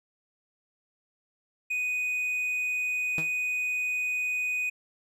triangle tone, 2489 Hz, D#7, in tune, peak -25 dBFS, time 1.7-4.7 s, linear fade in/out 10 ms
sawtooth tone with exponential decay, 160.7 Hz, E3, 44 cents flat, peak -26 dBFS, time 3.18-3.32 s, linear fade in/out 0 ms, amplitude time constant 29 ms
effects none

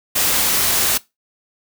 white noise, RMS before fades -17 dBFS, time 0.15-0.98 s, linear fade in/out 10 ms, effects noise-tail reverb RT60 0.2 s tail -20 dB re dry

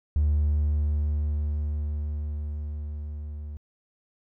triangle tone with level ramp, 74.5 Hz, D2, 25 cents sharp, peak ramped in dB -16 to -32 dBFS, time 0.16-3.57 s, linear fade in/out 0 ms, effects tanh soft clip ceiling -15 dBFS

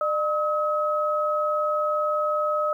sine tone pair together, 603 / 1277.7 Hz, D5 / D#6, +46 / +46 cents, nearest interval octave + minor second, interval 1300 cents, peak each -24 dBFS, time 0.01-2.73 s, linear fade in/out 2 ms, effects 10-bit

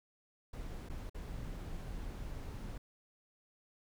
brown noise with dropouts, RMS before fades -43 dBFS, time 0.53-2.78 s, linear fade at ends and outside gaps 5 ms, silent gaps 0.889-0.897 / 1.097-1.145 s, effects none

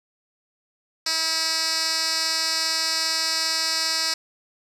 10% pulse tone with band-pass filter, 322.5 Hz, E4, 38 cents flat, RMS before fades -24 dBFS, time 1.06-4.14 s, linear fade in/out 5 ms, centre 5300 Hz, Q 2.3, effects none

